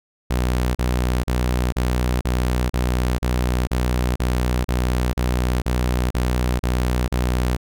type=tone bursts; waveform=sawtooth; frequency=61.74 Hz; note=B1; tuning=in tune; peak=-14 dBFS; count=15; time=0.3-7.568 s; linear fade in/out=10 ms; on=450 ms; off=37 ms; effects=none